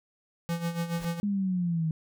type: tone with tremolo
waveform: square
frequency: 169.2 Hz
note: E3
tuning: 45 cents sharp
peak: -27 dBFS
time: 0.49-1.2 s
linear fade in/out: 0 ms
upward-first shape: sine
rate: 7.1 Hz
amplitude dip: 70%
type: noise with exponential growth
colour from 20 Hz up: pink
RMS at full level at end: -38 dBFS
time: 0.87-1.05 s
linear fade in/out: 2 ms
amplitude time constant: 38 ms
type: exponential sweep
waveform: sine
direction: down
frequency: 207.7 to 156.7 Hz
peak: -25 dBFS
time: 1.23-1.91 s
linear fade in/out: 2 ms
effects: none